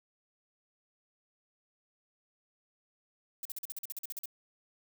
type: noise bursts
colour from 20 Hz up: violet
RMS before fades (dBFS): -39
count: 13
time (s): 3.43-4.257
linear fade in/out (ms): 2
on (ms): 23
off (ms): 44
effects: none